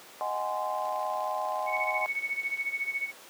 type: chord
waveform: sine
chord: Ab dominant seventh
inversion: second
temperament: just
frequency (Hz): 623 / 747.5 / 830.6 / 1038.3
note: Eb5 / Gb5 / Ab5 / C6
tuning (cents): +2 / +17 / 0 / -14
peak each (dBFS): -34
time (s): 0.21-2.06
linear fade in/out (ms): 0
type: click train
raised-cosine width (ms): 0.2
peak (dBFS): -33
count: 54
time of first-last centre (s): 0.75-2.61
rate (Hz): 28.5
type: tone with tremolo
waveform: sine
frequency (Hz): 2217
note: C#7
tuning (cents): 0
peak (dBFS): -26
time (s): 1.66-3.12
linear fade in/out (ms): 50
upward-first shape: sine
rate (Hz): 14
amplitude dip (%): 80
effects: pink hiss -49 dBFS RMS until 3.29 s + high-pass 400 Hz 12 dB/octave